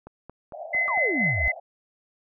click train, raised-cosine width 1 ms, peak -27 dBFS, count 5, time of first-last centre 0.07-0.975 s, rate 4.42 Hz
white band-pass noise, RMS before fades -37 dBFS, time 0.53-1.6 s, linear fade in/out 10 ms, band 600 to 740 Hz, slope 96 dB/octave
sine tone with tremolo, 2041 Hz, C7, 44 cents flat, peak -20 dBFS, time 0.73-1.52 s, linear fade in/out 10 ms, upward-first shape sine, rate 4.3 Hz, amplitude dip 50%
sine exponential sweep, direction down, 1200 to 56.1 Hz, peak -25 dBFS, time 0.88-1.48 s, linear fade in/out 0 ms
effects none

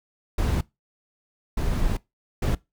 brown noise bursts at uneven times, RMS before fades -23 dBFS, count 3, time 0.38-0.61 / 1.57-1.97 / 2.42-2.55 s, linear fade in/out 5 ms, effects noise-tail reverb RT60 0.2 s tail -21 dB re dry

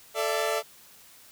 sawtooth chord, A suspended fourth, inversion none, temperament equal with one note detuned, 440 / 587.3 / 670.8 Hz, A4 / D5 / E5, 0 / 0 / +30 cents, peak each -26 dBFS, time 0.14-0.63 s, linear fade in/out 50 ms, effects white hiss -53 dBFS RMS until 1.31 s

